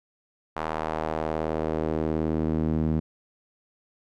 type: tone with band-pass filter sweep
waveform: sawtooth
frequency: 78.8 Hz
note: D#2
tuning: 23 cents sharp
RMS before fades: -27 dBFS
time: 0.56-3 s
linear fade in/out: 10 ms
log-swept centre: 980 to 210 Hz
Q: 1.4
effects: none